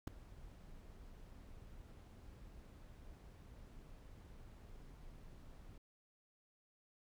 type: noise with ADSR envelope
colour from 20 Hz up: brown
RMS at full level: -33 dBFS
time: 0.07-5.78 s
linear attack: 6 ms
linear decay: 5 ms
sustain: -23 dB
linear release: 3 ms
effects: none